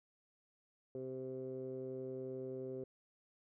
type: tone with low-pass filter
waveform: 15% pulse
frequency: 130.2 Hz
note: C3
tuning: 8 cents flat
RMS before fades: -44 dBFS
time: 0.95-2.84 s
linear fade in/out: 2 ms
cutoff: 450 Hz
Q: 6.6
effects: none